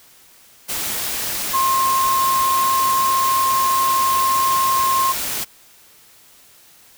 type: tone in noise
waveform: sine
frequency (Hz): 1063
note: C6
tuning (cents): +27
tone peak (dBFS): -15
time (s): 1.53-5.13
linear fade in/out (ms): 20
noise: white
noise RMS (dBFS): -24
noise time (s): 0.68-5.45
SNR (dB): +6
effects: white hiss -49 dBFS RMS until 6.97 s